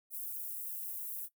white high-pass noise, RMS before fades -41 dBFS, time 0.1-1.29 s, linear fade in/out 50 ms, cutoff 11000 Hz, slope 24 dB/octave, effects noise-tail reverb RT60 0.1 s tail -17 dB re dry

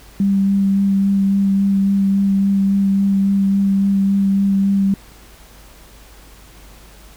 sine tone with vibrato, 196.7 Hz, G3, 6 cents sharp, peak -12 dBFS, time 0.2-4.94 s, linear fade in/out 2 ms, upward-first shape sine, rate 3.6 Hz, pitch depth 12 cents each way, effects added 50 Hz sine -43 dBFS peak until 7.16 s + pink hiss -45 dBFS RMS until 7.16 s

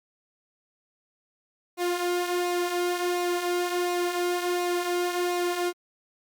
sawtooth tone with flanger, 353.7 Hz, F4, 22 cents sharp, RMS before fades -27 dBFS, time 1.77-5.73 s, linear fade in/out 50 ms, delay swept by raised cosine 0.6 to 4 ms, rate 1.4 Hz, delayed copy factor -0.5, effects Opus 48 kbps

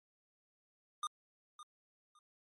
square tone with echo, 1217 Hz, D#6, 39 cents flat, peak -36 dBFS, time 1.03-1.07 s, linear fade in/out 2 ms, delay 560 ms, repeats 2, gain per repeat -14 dB, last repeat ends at 2.19 s, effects MP3 48 kbps

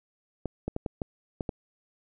clicks, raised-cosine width 2 ms, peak -17 dBFS, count 7, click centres 0.457 / 0.68 / 0.764 / 0.862 / 1.018 / 1.408 / 1.492 s, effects none

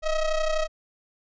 square ring-modulated tone, 320 Hz, D#4, 49 cents sharp, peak -20 dBFS, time 0.02-0.68 s, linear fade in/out 50 ms, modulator 304 Hz, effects resampled to 16000 Hz

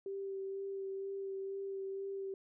sine tone with vibrato, 390 Hz, G4, 9 cents flat, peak -38 dBFS, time 0.06-2.34 s, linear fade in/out 2 ms, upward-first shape sine, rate 2.1 Hz, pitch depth 14 cents each way, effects none

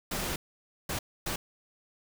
pink noise bursts at uneven times, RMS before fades -33 dBFS, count 3, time 0.11-0.36 / 0.89-0.99 / 1.26-1.36 s, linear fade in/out 5 ms, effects none

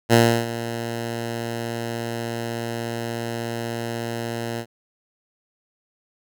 10% pulse tone with ADSR envelope, 116.54 Hz, A#2, in tune, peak -3 dBFS, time 0.09-4.66 s, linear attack 41 ms, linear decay 320 ms, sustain -15 dB, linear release 69 ms, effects none

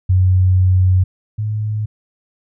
sine tone pair in turn, 92.5 / 106.92 Hz, F#2 / A2, 0 / -49 cents, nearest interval minor third, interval 251 cents, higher second, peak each -9 / -17 dBFS, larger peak first, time 0.09-1.04 / 1.38-1.86 s, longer first, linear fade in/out 10 ms, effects none

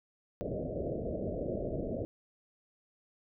white low-pass noise, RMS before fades -36 dBFS, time 0.41-2.05 s, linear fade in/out 0 ms, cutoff 650 Hz, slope 96 dB/octave, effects none

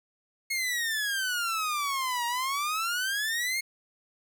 sawtooth exponential two-way sweep, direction down then up, 2174 to 939 to 2174 Hz, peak -24 dBFS, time 0.5-3.61 s, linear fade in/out 10 ms, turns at 2.26 s, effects 10-bit

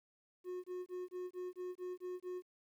triangle tone bursts, 362.7 Hz, F#4, 34 cents flat, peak -38 dBFS, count 9, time 0.44-2.424 s, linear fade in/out 50 ms, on 200 ms, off 23 ms, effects 12-bit

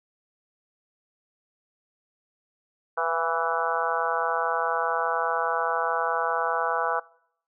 harmonic tone with a mistuned harmonic, 164.81 Hz, E3, in tune, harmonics 3 / 4 / 5 / 6 / 7 / 8 / 9, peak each -31 / -31 / -31 / -31 / -31 / -31 / -31 dBFS, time 2.97-7 s, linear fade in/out 10 ms, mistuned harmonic 4, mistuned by +30 cents, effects noise-tail reverb RT60 0.7 s tail -24 dB re dry

